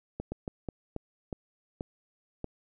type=slowing click train; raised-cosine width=2 ms; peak=-21 dBFS; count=8; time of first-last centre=0.2-2.443 s; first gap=120 ms; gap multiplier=1.32; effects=none